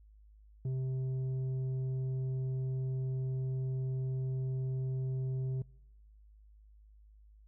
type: tone with tanh clipping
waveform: triangle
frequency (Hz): 130.6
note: C3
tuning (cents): -3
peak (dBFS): -33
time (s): 0.65-5.62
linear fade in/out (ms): 2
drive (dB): 10
effects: noise-tail reverb RT60 1.0 s tail -26 dB re dry + added 52 Hz sine -56 dBFS peak until 7.47 s